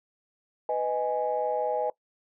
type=chord; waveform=sine; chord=G# minor; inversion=first; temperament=just; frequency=498.4 / 623 / 830.6 Hz; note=B4 / D#5 / G#5; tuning=+16 / +2 / 0 cents; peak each=-29 dBFS; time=0.69-1.9 s; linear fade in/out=2 ms; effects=noise-tail reverb RT60 0.1 s tail -20 dB re dry + tanh soft clip ceiling -16 dBFS